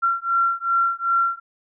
sine beating tone pair, 1366 / 1368.6 Hz, F6 / F6, -39 / -35 cents, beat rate 2.6 Hz, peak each -21 dBFS, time 0.02-1.4 s, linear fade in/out 20 ms, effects none

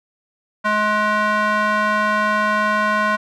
square tone with band-pass filter, 211.4 Hz, G#3, 31 cents sharp, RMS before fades -18 dBFS, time 0.64-3.17 s, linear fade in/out 20 ms, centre 1300 Hz, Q 2.5, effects none

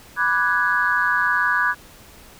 sine chord, G# half-diminished seventh, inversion first, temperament equal, 987.8 / 1174.7 / 1480 / 1661.2 Hz, B5 / D6 / F#6 / G#6, 0 / 0 / 0 / 0 cents, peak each -24 / -24 / -21 / -20 dBFS, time 0.16-1.75 s, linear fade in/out 50 ms, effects tanh soft clip ceiling -6 dBFS + pink hiss -46 dBFS RMS until 2.39 s

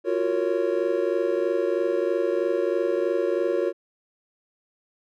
triangle chord, Gb major seventh, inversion third, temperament just, 346.9 / 370 / 462.5 / 555 Hz, F4 / Gb4 / Bb4 / Db5, -12 / 0 / -14 / +2 cents, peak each -25 dBFS, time 0.04-3.73 s, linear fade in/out 50 ms, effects none

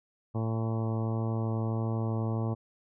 harmonic tone with a mistuned harmonic, 112.3 Hz, A2, 36 cents sharp, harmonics 1 / 2 / 3 / 4 / 5 / 6 / 7 / 8 / 9 / 10, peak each -29 / -35 / -39 / -41 / -43 / -45 / -46 / -47 / -48 / -49 dBFS, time 0.34-2.55 s, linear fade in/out 20 ms, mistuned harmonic 8, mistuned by -21 cents, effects none

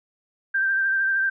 sine tone with vibrato, 1573 Hz, G6, 6 cents sharp, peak -19 dBFS, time 0.54-1.3 s, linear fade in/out 10 ms, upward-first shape triangle, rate 13 Hz, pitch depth 31 cents each way, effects none

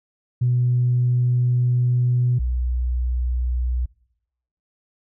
sine tone pair in turn, 123.3 / 61.65 Hz, B2 / B1, -2 / -2 cents, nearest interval octave, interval 1200 cents, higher first, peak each -15 / -19 dBFS, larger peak first, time 0.41-2.39 / 2.39-3.86 s, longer first, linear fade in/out 10 ms, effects noise-tail reverb RT60 0.8 s tail -24 dB re dry + tanh soft clip ceiling -11 dBFS

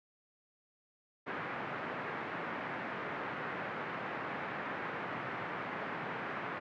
white band-pass noise, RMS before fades -40 dBFS, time 1.26-6.6 s, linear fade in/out 20 ms, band 120 to 1900 Hz, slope 24 dB/octave, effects none

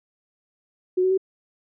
sine tone with pitch steps, 367 / 374.1 / 380.6 Hz, F#4 / F#4 / F#4, -14 / +19 / +49 cents, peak -17 dBFS, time 0.97-1.177 s, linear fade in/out 10 ms, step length 69 ms, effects none

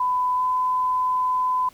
sine tone with pitch glide, 1001 to 1010.3 Hz, B5 to B5, +23 to +39 cents, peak -19 dBFS, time 0-1.69 s, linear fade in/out 5 ms, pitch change +16 cents, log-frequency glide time 0.36-0.41 s, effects pink hiss -53 dBFS RMS until 1.73 s

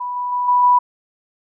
sine tone with level steps, 985 Hz, B5, 5 cents flat, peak -22 / -20 / -17 / -11 / -9 dBFS, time 0-0.79 s, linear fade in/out 10 ms, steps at 0.16 / 0.32 / 0.48 / 0.63 s, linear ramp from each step 5 ms, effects none

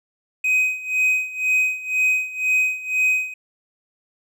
triangle tone with tremolo, 2515 Hz, D#7, 18 cents sharp, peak -13 dBFS, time 0.44-3.34 s, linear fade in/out 5 ms, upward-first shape sine, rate 2 Hz, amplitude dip 85%, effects none

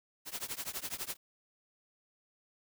white noise with tremolo, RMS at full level -36 dBFS, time 0.25-1.17 s, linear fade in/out 50 ms, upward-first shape triangle, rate 12 Hz, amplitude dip 100%, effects none

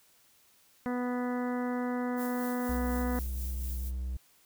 harmonic tone, 247 Hz, B3, in tune, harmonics 1 / 2 / 3 / 4 / 5 / 6 / 7 / 8, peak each -31 / -37 / -41 / -43 / -45 / -47 / -48 / -49 dBFS, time 0.86-3.19 s, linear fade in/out 0 ms
violet noise with tremolo, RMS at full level -43 dBFS, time 2.16-3.92 s, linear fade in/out 50 ms, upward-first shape sine, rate 4.1 Hz, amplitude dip 40%
triangle tone, 63.3 Hz, B1, 43 cents sharp, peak -30 dBFS, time 2.69-4.17 s, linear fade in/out 5 ms
effects white hiss -64 dBFS RMS until 4.45 s

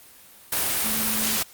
sine tone in noise, 219.1 Hz, A3, 7 cents flat, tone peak -32 dBFS, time 0.84-1.37 s, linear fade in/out 5 ms, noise white, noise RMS -24 dBFS, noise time 0.52-1.43 s, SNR -11 dB, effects white hiss -49 dBFS RMS until 1.53 s + Opus 32 kbps

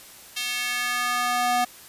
square tone with high-pass filter sweep, 245 Hz, B3, 14 cents flat, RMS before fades -25 dBFS, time 0.36-1.65 s, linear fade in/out 10 ms, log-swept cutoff 3000 to 640 Hz, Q 1.7, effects white hiss -46 dBFS RMS until 1.88 s + resampled to 32000 Hz

